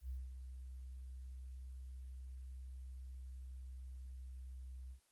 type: tone with ADSR envelope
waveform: sine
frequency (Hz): 64.3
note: C2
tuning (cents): -30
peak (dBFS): -40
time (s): 0.01-5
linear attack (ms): 85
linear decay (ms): 200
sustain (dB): -7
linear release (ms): 86
effects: white hiss -75 dBFS RMS until 5.11 s + Opus 24 kbps